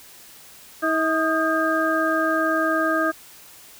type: harmonic tone with a mistuned harmonic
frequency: 320.5 Hz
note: E4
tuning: 49 cents flat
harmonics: 1 / 2 / 4 / 5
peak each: -24 / -24 / -24 / -24 dBFS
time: 0.82-3.12 s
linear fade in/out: 20 ms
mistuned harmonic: 4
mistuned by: -58 cents
effects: white hiss -46 dBFS RMS until 3.79 s